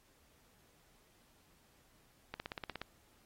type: click train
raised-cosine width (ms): 0.3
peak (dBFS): -24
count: 9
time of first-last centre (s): 2.34-2.816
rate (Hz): 16.8
effects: pink hiss -69 dBFS RMS until 3.25 s + AAC 48 kbps